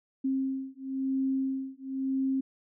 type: beating tone pair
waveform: sine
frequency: 266.2 / 267.18 Hz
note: C4 / C4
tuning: +30 / +36 cents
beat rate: 0.98 Hz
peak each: -31 dBFS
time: 0.24-2.41 s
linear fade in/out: 10 ms
effects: none